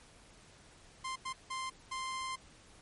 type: tone bursts at uneven times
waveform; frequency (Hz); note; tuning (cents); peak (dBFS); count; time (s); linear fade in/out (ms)
sawtooth; 1046.5; C6; 0; -33; 4; 1.04-1.16 / 1.25-1.33 / 1.5-1.7 / 1.91-2.36; 10
effects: pink hiss -59 dBFS RMS until 2.81 s + MP3 48 kbps